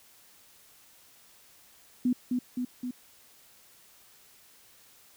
sine tone with echo, 248.6 Hz, B3, 12 cents sharp, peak -22 dBFS, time 2.05-2.13 s, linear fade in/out 5 ms, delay 260 ms, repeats 3, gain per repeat -3 dB, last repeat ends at 2.91 s, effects white hiss -58 dBFS RMS until 5.16 s

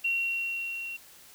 sine tone with level ramp, 2739 Hz, F7, 34 cents flat, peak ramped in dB -24 to -35 dBFS, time 0.04-0.97 s, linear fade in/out 10 ms, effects white hiss -53 dBFS RMS until 1.34 s

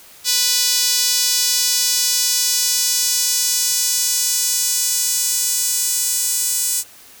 sawtooth tone with high-pass filter sweep, 493.9 Hz, B4, in tune, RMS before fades -18 dBFS, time 0.24-6.84 s, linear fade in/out 50 ms, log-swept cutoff 4700 to 7700 Hz, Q 1.6, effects white hiss -44 dBFS RMS until 7.2 s

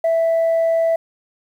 sine tone, 659.3 Hz, E5, in tune, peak -12 dBFS, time 0.04-0.96 s, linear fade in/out 5 ms, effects tanh soft clip ceiling -12 dBFS + 8-bit

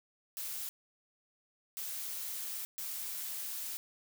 blue noise bursts at uneven times, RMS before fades -40 dBFS, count 3, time 0.37-0.69 / 1.77-2.65 / 2.78-3.77 s, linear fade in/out 0 ms, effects none

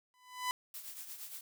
sawtooth tone with exponential growth, 1000 Hz, B5, 21 cents sharp, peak -26 dBFS, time 0.14-0.51 s, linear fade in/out 0 ms, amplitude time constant 80 ms
blue noise with tremolo, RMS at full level -44 dBFS, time 0.74-1.41 s, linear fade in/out 2 ms, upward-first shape triangle, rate 8.6 Hz, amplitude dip 65%
effects none

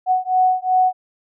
sine beating tone pair, 740 / 742.7 Hz, F#5 / F#5, 0 / +6 cents, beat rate 2.7 Hz, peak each -17 dBFS, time 0.06-0.93 s, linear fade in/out 50 ms, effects none

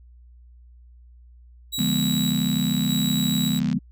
sawtooth tone with tremolo, 3883 Hz, B7, 30 cents flat, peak -23 dBFS, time 1.72-3.6 s, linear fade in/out 20 ms, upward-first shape square, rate 0.85 Hz, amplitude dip 30%
sine chord, D diminished seventh, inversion none, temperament equal, 146.83 / 174.61 / 207.7 / 246.9 Hz, D3 / F3 / Ab3 / Cb4, 0 / 0 / 0 / 0 cents, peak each -28 / -26 / -25 / -25 dBFS, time 1.78-3.79 s, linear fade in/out 10 ms
click train, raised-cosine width 0.2 ms, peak -20 dBFS, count 140, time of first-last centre 1.79-3.729 s, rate 71.7 Hz
effects added 60 Hz sine -46 dBFS peak until 3.91 s

